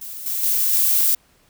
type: noise with level steps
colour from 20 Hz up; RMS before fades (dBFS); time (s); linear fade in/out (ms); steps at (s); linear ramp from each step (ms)
violet; -33 / -24 / -19 / -17; 0.01-1.15; 5; 0.26 / 0.43 / 0.73; 2
effects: pink hiss -58 dBFS RMS until 1.49 s